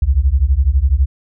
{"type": "beating tone pair", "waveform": "sine", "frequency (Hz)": [61.74, 73.74], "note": ["B1", "D2"], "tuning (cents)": [0, 8], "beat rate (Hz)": 12, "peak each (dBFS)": -13, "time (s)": [0.02, 1.06], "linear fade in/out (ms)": 5, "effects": []}